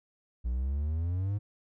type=exponential sweep; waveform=triangle; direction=up; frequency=58.1 to 104.9 Hz; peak=-26 dBFS; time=0.44-1.39 s; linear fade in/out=20 ms; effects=none